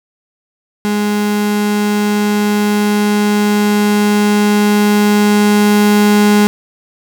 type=tone with level ramp; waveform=35% pulse; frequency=207.7 Hz; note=G#3; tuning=in tune; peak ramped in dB=-11 to -5 dBFS; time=0.85-6.47 s; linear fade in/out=0 ms; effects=none